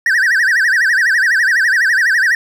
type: tone with vibrato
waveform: triangle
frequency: 1714 Hz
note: A6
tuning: 46 cents flat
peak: -8 dBFS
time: 0.06-2.35 s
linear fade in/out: 2 ms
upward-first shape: sine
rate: 12 Hz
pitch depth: 210 cents each way
effects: none